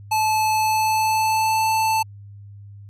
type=tone with pitch glide; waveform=square; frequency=868 to 881.6 Hz; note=A5 to A5; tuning=-24 to +3 cents; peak=-18 dBFS; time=0.11-2.03 s; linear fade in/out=10 ms; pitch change=+27 cents; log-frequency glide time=0.51-1.68 s; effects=added 101 Hz sine -38 dBFS peak until 2.89 s + resampled to 32000 Hz